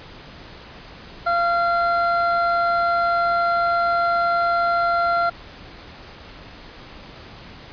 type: tone pair together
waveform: triangle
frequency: 688.5 / 1377 Hz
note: F5 / F6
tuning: -25 / -25 cents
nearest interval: octave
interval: 1200 cents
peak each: -18 dBFS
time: 1.26-5.3 s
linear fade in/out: 10 ms
effects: pink hiss -41 dBFS RMS until 7.72 s + resampled to 11025 Hz